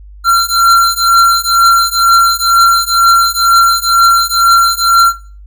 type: beating tone pair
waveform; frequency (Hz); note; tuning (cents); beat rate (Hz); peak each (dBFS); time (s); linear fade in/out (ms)
square; 1368 / 1370.1; F6 / F6; -36 / -34; 2.1; -10; 0.24-5.13; 50
effects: noise-tail reverb RT60 0.4 s tail -18 dB re dry + added 50 Hz sine -31 dBFS peak until 5.46 s